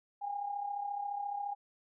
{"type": "tone with amplitude modulation", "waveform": "sine", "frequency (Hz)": 812, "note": "G#5", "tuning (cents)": -39, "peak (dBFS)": -32, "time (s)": [0.21, 1.55], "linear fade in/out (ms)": 20, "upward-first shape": "sine", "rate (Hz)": 34.4, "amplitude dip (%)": 60, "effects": []}